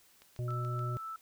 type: click train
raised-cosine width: 0.2 ms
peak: -37 dBFS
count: 5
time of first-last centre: 0.22-0.792 s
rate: 6.99 Hz
type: harmonic tone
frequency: 122.2 Hz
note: B2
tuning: 18 cents flat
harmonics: 1 / 3 / 5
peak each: -33 / -45 / -48 dBFS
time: 0.39-0.97 s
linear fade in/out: 0 ms
type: tone with tremolo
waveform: sine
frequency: 1318.5 Hz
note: E6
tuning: in tune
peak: -38 dBFS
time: 0.48-1.16 s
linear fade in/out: 2 ms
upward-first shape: sine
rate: 3.7 Hz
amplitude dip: 25%
effects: white hiss -64 dBFS RMS until 1.21 s